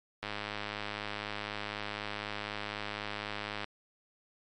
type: click train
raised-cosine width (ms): 0.3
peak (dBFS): -20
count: 356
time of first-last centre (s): 0.23-3.643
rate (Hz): 104
effects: MP3 64 kbps